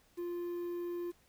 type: tone with quantisation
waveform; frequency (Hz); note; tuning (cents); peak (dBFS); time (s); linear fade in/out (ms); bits
triangle; 348.6; F4; -3; -34; 0.17-1.12; 20; 10
effects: pink hiss -68 dBFS RMS until 1.28 s